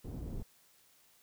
pink low-pass noise, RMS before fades -41 dBFS, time 0.04-0.43 s, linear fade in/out 10 ms, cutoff 300 Hz, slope 12 dB/octave, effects white hiss -66 dBFS RMS until 1.22 s

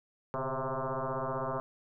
sine tone with frequency modulation, 256.2 Hz, C4, 36 cents flat, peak -31 dBFS, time 0.34-1.6 s, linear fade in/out 0 ms, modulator 132 Hz, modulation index 7.7, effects none

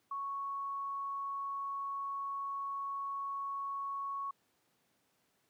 sine tone, 1108.7 Hz, C#6, in tune, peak -36 dBFS, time 0.11-4.31 s, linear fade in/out 5 ms, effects pink hiss -75 dBFS RMS until 5.49 s + high-pass 150 Hz 12 dB/octave

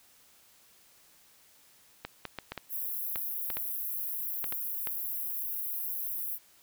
clicks, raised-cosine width 0.3 ms, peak -20 dBFS, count 11, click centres 2.05 / 2.253 / 2.387 / 2.52 / 2.577 / 3.158 / 3.502 / 3.57 / 4.442 / 4.524 / 4.872 s
white high-pass noise, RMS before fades -35 dBFS, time 2.69-6.39 s, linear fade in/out 50 ms, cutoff 11000 Hz, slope 96 dB/octave
effects white hiss -61 dBFS RMS until 6.62 s

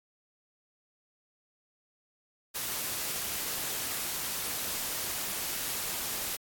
white noise, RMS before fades -34 dBFS, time 2.54-6.37 s, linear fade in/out 20 ms, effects AAC 64 kbps

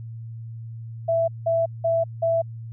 sine tone bursts, 663 Hz, E5, 10 cents sharp, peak -18 dBFS, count 4, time 1.08-2.42 s, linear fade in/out 10 ms, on 200 ms, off 180 ms, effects added 114 Hz sine -33 dBFS peak until 2.72 s

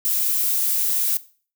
violet noise, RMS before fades -21 dBFS, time 0.05-1.17 s, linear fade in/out 0 ms, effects noise-tail reverb RT60 0.4 s tail -17 dB re dry

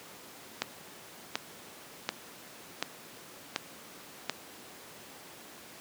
click train, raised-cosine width 0.2 ms, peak -11 dBFS, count 6, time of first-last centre 0.62-4.296 s, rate 1.36 Hz, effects pink hiss -49 dBFS RMS until 5.8 s + high-pass 200 Hz 12 dB/octave

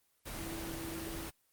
sine tone in noise, 329.6 Hz, E4, in tune, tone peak -42 dBFS, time 0.38-1.27 s, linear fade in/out 20 ms, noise pink, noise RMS -42 dBFS, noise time 0.25-1.31 s, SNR -3 dB, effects white hiss -74 dBFS RMS until 1.52 s + Opus 24 kbps

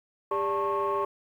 sine tone cluster, 399.5 / 583 / 884 / 1094 Hz, G4 / D5 / A5 / C#6, +33 / -13 / +8 / -23 cents, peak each -28 / -32 / -33 / -27 dBFS, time 0.31-1.05 s, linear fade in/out 5 ms, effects tanh soft clip ceiling -20 dBFS + 10-bit

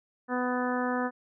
harmonic tone, 249.3 Hz, B3, 16 cents sharp, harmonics 1 / 2 / 3 / 4 / 5 / 6 / 7, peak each -30 / -33 / -35 / -36 / -37 / -38 / -38 dBFS, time 0.28-1.11 s, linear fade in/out 50 ms, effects none

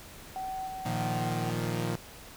sine tone with tremolo, 758 Hz, F#5, 42 cents sharp, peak -33 dBFS, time 0.36-1.5 s, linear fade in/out 0 ms, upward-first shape square, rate 1.6 Hz, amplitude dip 30%
sawtooth chord, Bb suspended fourth, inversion none, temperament equal, 116.54 / 155.56 / 174.61 Hz, Bb2 / Eb3 / F3, 0 / 0 / 0 cents, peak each -29 / -31 / -31 dBFS, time 0.85-1.96 s, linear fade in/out 10 ms
effects pink hiss -48 dBFS RMS until 2.36 s

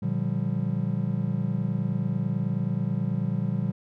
triangle chord, G minor seventh, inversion first, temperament just, 117.6 / 147 / 176.4 / 196 Hz, Bb2 / D3 / F3 / G3, +16 / +2 / +18 / 0 cents, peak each -28 dBFS, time 0.02-3.72 s, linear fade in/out 10 ms, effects none

